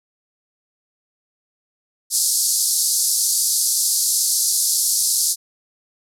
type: band-pass noise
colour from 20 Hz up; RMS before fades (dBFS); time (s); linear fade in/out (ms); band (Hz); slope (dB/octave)
white; -19; 2.1-5.36; 50; 4400 to 12000; 48
effects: none

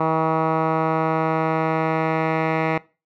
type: tone with low-pass filter sweep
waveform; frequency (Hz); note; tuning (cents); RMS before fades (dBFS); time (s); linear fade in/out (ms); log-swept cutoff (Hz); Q
10% pulse; 160; D#3; +49; -21; 0-2.78; 5; 1200 to 1900; 2.8
effects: noise-tail reverb RT60 0.3 s tail -20 dB re dry

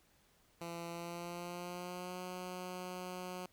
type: tone with pitch glide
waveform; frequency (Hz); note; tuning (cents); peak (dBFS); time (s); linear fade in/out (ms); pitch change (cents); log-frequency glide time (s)
10% pulse; 169.7 to 181.88; F3 to F#3; -49 to -29; -34; 0.61-3.46; 2; +120; 0.9-2.21
effects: pink hiss -70 dBFS RMS until 3.52 s

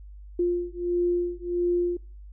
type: beating tone pair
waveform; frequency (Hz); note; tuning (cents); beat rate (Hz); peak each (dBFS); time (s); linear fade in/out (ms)
sine; 350 / 351.5; F4 / F4; +4 / +11; 1.5; -26; 0.39-1.97; 5
effects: noise-tail reverb RT60 0.4 s tail -24 dB re dry + added 50 Hz sine -41 dBFS peak until 2.32 s

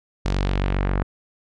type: tone with low-pass filter sweep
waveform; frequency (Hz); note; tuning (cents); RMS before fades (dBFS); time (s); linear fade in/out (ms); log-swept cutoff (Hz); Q
sawtooth; 47.44; F#1; +44; -22; 0.25-1.03; 10; 5700 to 1500; 1.3
effects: none

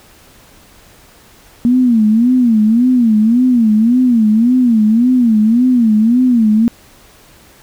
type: tone with vibrato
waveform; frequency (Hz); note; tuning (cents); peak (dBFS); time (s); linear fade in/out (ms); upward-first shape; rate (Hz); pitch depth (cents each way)
sine; 233.1; A#3; 0; -7; 1.65-6.68; 0; sine; 1.8; 160
effects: pink hiss -44 dBFS RMS until 7.62 s

